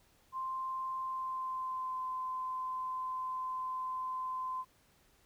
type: tone with pitch glide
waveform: sine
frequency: 1046.5 to 1030.3 Hz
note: C6 to C6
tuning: 0 to -27 cents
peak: -35 dBFS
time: 0.32-4.65 s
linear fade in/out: 50 ms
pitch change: -27 cents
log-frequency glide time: 1.01-2.02 s
effects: pink hiss -68 dBFS RMS until 5.25 s